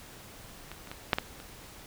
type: clicks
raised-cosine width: 0.3 ms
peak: -25 / -30 / -23 / -6 / -12 / -29 dBFS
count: 6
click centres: 0.716 / 0.873 / 0.915 / 1.132 / 1.185 / 1.401 s
effects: pink hiss -49 dBFS RMS until 1.86 s